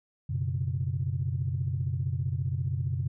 sine chord, F# suspended fourth, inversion none, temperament equal, 92.5 / 123.47 / 138.59 Hz, F#2 / B2 / C#3, 0 / 0 / 0 cents, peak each -31 dBFS, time 0.29-3.08 s, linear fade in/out 10 ms, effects tanh soft clip ceiling -18 dBFS

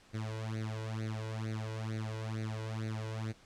sawtooth tone with flanger, 110 Hz, A2, in tune, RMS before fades -38 dBFS, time 0.13-3.33 s, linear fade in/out 20 ms, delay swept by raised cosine 0.47 to 2.07 ms, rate 2.2 Hz, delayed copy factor +1, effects pink hiss -61 dBFS RMS until 3.45 s + low-pass 7000 Hz 12 dB/octave

